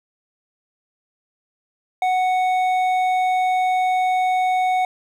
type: tone with hard clipping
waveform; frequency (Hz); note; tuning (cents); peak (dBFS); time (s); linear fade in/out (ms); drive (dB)
triangle; 740; F#5; 0; -18; 2.02-4.85; 2; 11
effects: none